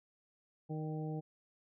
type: harmonic tone with a mistuned harmonic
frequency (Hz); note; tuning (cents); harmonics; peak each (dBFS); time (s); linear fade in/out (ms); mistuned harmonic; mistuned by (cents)
155.56; D#3; 0; 1 / 2 / 3 / 4 / 5; -38 / -44 / -46 / -53 / -50; 0.69-1.21; 20; 4; -29
effects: none